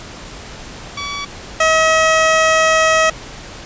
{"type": "tone pair in turn", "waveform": "15% pulse", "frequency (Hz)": [1139, 639.2], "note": ["C#6", "D#5"], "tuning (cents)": [47, 47], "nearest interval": "minor seventh", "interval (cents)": 1000, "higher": "first", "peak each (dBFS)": [-16, -4], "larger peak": "second", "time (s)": [[0.97, 1.25], [1.6, 3.1]], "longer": "second", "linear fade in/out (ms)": 5, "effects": ["pink hiss -33 dBFS RMS until 3.65 s", "resampled to 16000 Hz"]}